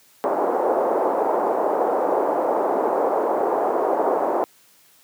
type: band-pass noise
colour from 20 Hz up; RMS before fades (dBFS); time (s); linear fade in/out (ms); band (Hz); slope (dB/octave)
pink; -21; 0.24-4.44; 0; 390 to 900; 24
effects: white hiss -55 dBFS RMS until 5.03 s + high-pass 100 Hz 12 dB/octave